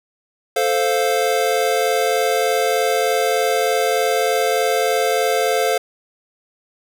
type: chord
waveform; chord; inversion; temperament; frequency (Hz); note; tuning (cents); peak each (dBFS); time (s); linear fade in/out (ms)
square; F major; first; equal; 440 / 523.3 / 698.5; A4 / C5 / F5; 0 / 0 / 0; -21; 0.56-5.78; 5
effects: none